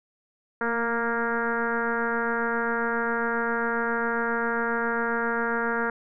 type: tone with frequency modulation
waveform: sine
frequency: 932.3 Hz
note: A#5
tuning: in tune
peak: -23 dBFS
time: 0.61-5.9 s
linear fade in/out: 2 ms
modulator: 234 Hz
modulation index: 3.3
effects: none